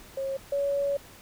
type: tone pair in turn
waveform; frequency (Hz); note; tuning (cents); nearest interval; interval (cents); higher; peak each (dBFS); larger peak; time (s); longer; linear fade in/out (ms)
sine; 541 / 563.1; C#5 / C#5; -42 / +27; minor second; 69; second; -28 / -24; second; 0.17-0.37 / 0.52-0.97; second; 5
effects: pink hiss -50 dBFS RMS until 1.21 s